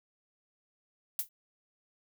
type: noise with exponential decay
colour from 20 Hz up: violet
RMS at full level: -27 dBFS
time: 1.19-1.29 s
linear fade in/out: 2 ms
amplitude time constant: 20 ms
effects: none